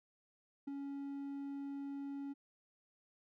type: tone with ADSR envelope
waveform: triangle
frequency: 279.3 Hz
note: C#4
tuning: 13 cents sharp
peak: -35 dBFS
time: 0.67-2.34 s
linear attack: 10 ms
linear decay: 7 ms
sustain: -4 dB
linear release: 22 ms
effects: none